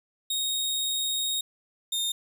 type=tone pair in turn; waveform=sawtooth; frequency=3737 / 3656 Hz; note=A#7 / A#7; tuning=+4 / -34 cents; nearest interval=unison; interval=38 cents; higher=first; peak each=-23 dBFS; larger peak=neither; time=0.3-1.41 / 1.92-2.12 s; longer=first; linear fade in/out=5 ms; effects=none